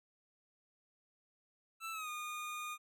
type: tone with pitch glide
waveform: 25% pulse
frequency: 1325 to 1222.1 Hz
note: E6 to D#6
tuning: +9 to -31 cents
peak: -37 dBFS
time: 1.8-2.78 s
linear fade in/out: 50 ms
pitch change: -140 cents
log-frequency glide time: 1.92-2.09 s
effects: none